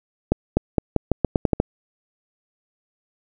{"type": "accelerating click train", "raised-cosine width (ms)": 2, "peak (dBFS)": -3, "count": 10, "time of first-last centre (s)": [0.32, 1.601], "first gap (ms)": 250, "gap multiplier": 0.85, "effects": []}